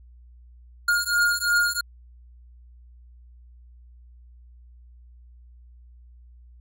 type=beating tone pair; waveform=square; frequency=1421 / 1423.9 Hz; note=F6 / F6; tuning=+30 / +33 cents; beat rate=2.9 Hz; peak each=-23 dBFS; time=0.88-1.81 s; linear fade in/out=5 ms; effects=added 60 Hz sine -46 dBFS peak until 6.6 s + MP3 64 kbps